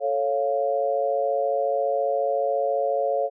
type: chord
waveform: sine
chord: A augmented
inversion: none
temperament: equal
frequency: 440 / 554.4 / 698.5 Hz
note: A4 / C#5 / E#5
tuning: 0 / 0 / 0 cents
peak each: -28 / -23 / -26 dBFS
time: 0-3.3 s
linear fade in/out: 50 ms
effects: none